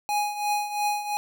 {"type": "tone with tremolo", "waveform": "square", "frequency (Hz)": 830, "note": "G#5", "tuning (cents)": -1, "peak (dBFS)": -22, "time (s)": [0.09, 1.17], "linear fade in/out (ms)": 0, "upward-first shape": "triangle", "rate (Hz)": 2.9, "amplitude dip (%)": 75, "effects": []}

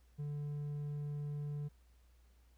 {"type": "tone with hard clipping", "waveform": "sine", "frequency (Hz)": 146.3, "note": "D3", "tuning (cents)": -6, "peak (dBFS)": -39, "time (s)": [0.18, 1.69], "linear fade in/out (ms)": 20, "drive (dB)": 3, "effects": ["added 60 Hz sine -63 dBFS peak until 2.57 s", "pink hiss -75 dBFS RMS until 2.57 s"]}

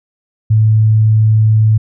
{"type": "tone", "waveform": "sine", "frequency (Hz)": 109.1, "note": "A2", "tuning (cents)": -14, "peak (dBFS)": -6, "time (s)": [0.5, 1.78], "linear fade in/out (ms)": 10, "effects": []}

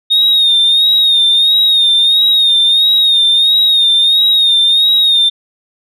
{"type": "tone with vibrato", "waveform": "sine", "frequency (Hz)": 3701, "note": "A#7", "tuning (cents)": -13, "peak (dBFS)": -5, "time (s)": [0.1, 5.3], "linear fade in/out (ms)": 20, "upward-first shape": "sine", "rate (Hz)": 1.5, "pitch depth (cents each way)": 60, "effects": ["tanh soft clip ceiling -4 dBFS"]}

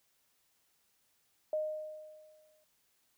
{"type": "tone with exponential decay", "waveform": "sine", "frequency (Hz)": 617, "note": "D#5", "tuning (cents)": -15, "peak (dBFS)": -29, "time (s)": [1.53, 2.64], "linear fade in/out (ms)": 2, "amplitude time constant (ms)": 240, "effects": ["white hiss -74 dBFS RMS until 3.17 s"]}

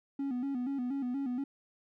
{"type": "tone with vibrato", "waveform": "triangle", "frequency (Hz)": 261.6, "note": "C4", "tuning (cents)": 0, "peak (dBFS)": -29, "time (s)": [0.19, 1.44], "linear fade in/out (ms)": 5, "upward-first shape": "square", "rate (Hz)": 4.2, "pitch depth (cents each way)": 100, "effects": ["tanh soft clip ceiling -25 dBFS"]}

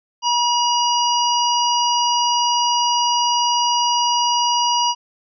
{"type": "harmonic tone", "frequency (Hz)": 961, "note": "B5", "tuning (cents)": -48, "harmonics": [1, 3, 5, 6], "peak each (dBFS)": [-17, -22, -24, -25], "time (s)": [0.22, 4.95], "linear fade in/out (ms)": 50, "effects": []}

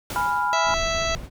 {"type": "noise with exponential decay", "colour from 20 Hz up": "pink", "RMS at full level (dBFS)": -30, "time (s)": [0.1, 0.89], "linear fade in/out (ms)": 2, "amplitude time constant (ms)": 170}
{"type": "chord", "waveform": "sine", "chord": "F diminished", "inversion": "first", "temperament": "equal", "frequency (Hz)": [830.6, 987.8, 1396.9], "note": ["Ab5", "Cb6", "F6"], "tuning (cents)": [0, 0, 0], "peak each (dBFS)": [-26, -23, -26], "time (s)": [0.16, 0.74], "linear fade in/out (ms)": 0}
{"type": "harmonic tone", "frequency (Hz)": 659.3, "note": "E5", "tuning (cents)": 0, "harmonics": [1, 2, 3, 4, 5, 6, 7, 9, 10], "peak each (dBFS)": [-26, -29, -31, -32, -33, -34, -34, -36, -36], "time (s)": [0.53, 1.15], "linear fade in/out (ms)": 0}
{"type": "noise", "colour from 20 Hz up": "brown", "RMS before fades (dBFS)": -32, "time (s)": [0.64, 1.3], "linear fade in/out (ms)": 50}
{"effects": []}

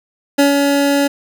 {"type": "tone with ADSR envelope", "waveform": "25% pulse", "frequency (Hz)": 282.3, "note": "C#4", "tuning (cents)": 32, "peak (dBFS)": -4, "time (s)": [0.38, 1.08], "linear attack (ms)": 12, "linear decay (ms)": 130, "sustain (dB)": -4, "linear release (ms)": 12, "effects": []}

